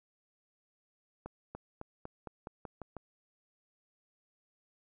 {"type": "accelerating click train", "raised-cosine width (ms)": 1, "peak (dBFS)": -28, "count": 9, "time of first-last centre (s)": [1.26, 2.967], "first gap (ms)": 290, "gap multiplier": 0.91, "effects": []}